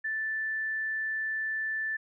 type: tone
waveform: sine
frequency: 1760 Hz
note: A6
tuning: in tune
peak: -29 dBFS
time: 0.04-1.97 s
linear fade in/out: 10 ms
effects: none